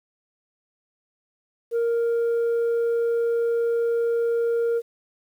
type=tone; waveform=sine; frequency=466.2 Hz; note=A#4; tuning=in tune; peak=-17 dBFS; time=1.71-4.82 s; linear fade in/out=50 ms; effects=tanh soft clip ceiling -19 dBFS + 9-bit